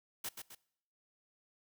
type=noise with echo; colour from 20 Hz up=white; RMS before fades=-40 dBFS; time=0.24-0.29 s; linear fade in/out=5 ms; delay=130 ms; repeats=2; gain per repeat=-6 dB; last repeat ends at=0.55 s; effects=noise-tail reverb RT60 0.7 s tail -22 dB re dry